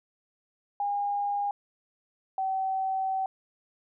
sine tone pair in turn, 812 / 765.1 Hz, G#5 / G5, -39 / -42 cents, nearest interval minor second, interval 103 cents, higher first, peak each -26 dBFS, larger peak neither, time 0.8-1.51 / 2.38-3.26 s, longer second, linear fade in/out 2 ms, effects none

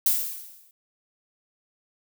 violet noise with exponential decay, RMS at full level -19 dBFS, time 0.06-0.71 s, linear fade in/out 2 ms, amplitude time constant 140 ms, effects none

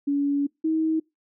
sine tone pair in turn, 283.6 / 318.3 Hz, C#4 / D#4, +40 / +39 cents, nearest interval major second, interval 199 cents, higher second, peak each -20 dBFS, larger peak neither, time 0.07-0.47 / 0.64-1 s, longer first, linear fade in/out 10 ms, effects noise-tail reverb RT60 0.2 s tail -24 dB re dry

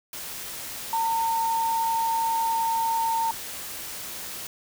sine tone in noise, 910 Hz, A#5, 42 cents flat, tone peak -22 dBFS, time 0.93-3.31 s, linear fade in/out 2 ms, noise white, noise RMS -36 dBFS, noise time 0.13-4.47 s, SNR +11 dB, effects none

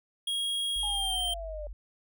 square tone with pitch glide, 3282 to 3143 Hz, G#7 to G7, -21 to +4 cents, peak -29 dBFS, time 0.27-1.34 s, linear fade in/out 5 ms, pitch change -75 cents, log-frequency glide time 0.77-1.17 s
sine tone, 48.97 Hz, G1, 1 cent flat, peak -38 dBFS, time 0.76-1.73 s, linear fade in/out 0 ms
sine linear sweep, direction down, 842 to 587.3 Hz, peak -37 dBFS, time 0.83-1.67 s, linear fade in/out 2 ms
effects none

